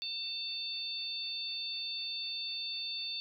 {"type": "harmonic tone", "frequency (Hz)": 896, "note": "A5", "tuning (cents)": 31, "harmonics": [3, 4, 5], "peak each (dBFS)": [-45, -40, -38], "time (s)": [0.02, 3.2], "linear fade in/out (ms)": 0, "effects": []}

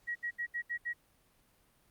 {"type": "tone bursts", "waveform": "sine", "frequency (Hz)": 1907, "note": "A#6", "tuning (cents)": 39, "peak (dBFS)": -33, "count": 6, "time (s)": [0.07, 0.935], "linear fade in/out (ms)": 20, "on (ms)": 85, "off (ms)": 71, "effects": ["pink hiss -69 dBFS RMS until 1.9 s", "Opus 48 kbps"]}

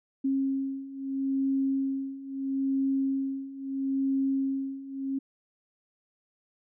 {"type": "beating tone pair", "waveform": "sine", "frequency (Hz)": [269.9, 270.66], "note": ["C#4", "C#4"], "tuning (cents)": [-46, -41], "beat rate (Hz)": 0.76, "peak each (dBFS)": [-31, -28], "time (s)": [0.24, 5.19], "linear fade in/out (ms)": 10, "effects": []}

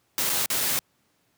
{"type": "noise with dropouts", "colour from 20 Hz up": "white", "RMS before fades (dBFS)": -25, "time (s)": [0.18, 0.79], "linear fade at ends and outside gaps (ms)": 0, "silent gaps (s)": [[0.294, 0.299], [0.459, 0.502], [0.605, 0.608]], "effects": ["pink hiss -68 dBFS RMS until 1.37 s", "high-pass 100 Hz 12 dB/octave"]}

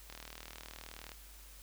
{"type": "click train", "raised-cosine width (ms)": 0.2, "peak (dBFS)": -29, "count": 41, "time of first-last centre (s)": [0.1, 1.118], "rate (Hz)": 39.3, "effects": ["added 50 Hz sine -54 dBFS peak until 1.62 s", "white hiss -57 dBFS RMS until 1.62 s"]}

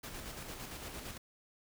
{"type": "noise with tremolo", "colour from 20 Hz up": "pink", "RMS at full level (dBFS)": -44, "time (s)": [0.03, 1.18], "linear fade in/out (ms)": 10, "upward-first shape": "square", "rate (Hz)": 8.8, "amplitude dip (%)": 35, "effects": []}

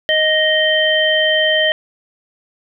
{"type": "harmonic tone", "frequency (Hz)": 622.3, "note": "D#5", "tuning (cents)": 0, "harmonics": [1, 3, 5], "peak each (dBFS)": [-16, -16, -16], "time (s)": [0.09, 1.72], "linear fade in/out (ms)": 0, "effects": []}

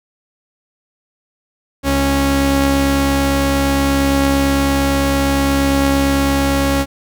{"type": "tone pair together", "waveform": "sawtooth", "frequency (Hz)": [68.77, 275.7], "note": ["C#2", "C#4"], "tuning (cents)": [-13, -9], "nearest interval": "2 octaves", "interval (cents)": 2404, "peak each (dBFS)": [-14, -10], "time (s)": [1.83, 6.86], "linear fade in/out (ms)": 50, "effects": []}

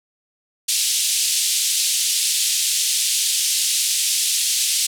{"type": "band-pass noise", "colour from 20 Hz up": "white", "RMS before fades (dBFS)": -20, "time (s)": [0.68, 4.87], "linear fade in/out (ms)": 10, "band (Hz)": [2900, 10000], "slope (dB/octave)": 24, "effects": []}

